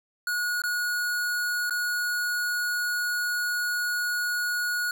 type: tone with dropouts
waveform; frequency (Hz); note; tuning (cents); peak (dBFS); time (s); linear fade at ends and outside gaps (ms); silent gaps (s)
square; 1452; F#6; -33; -26; 0.27-4.91; 2; 0.619-0.637 / 1.697-1.707
effects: none